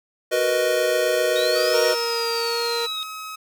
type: chord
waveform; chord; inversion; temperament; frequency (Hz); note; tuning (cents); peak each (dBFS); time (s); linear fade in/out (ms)
square; B major seventh; second; equal; 370 / 466.2 / 493.9 / 622.3; F#4 / A#4 / B4 / D#5; 0 / 0 / 0 / 0; -28 / -28 / -23 / -23; 0.31-1.95; 20
type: exponential two-way sweep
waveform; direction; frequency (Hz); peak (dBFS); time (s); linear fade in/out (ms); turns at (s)
sine; up then down; 3729 to 5600 to 3729; -26; 1.36-3.03; 0; 1.8
type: tone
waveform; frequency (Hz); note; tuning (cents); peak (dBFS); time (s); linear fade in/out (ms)
sawtooth; 1276; D#6; +43; -28; 1.55-3.36; 10
type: tone with vibrato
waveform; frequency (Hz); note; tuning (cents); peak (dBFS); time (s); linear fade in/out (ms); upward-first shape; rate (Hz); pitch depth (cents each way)
sawtooth; 466.2; A#4; 0; -20; 1.73-2.87; 20; sine; 1.3; 10
effects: none